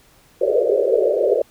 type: band-pass noise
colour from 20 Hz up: white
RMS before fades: -17 dBFS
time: 0.41-1.42 s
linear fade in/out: 5 ms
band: 370 to 610 Hz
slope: 96 dB/octave
effects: pink hiss -53 dBFS RMS until 1.5 s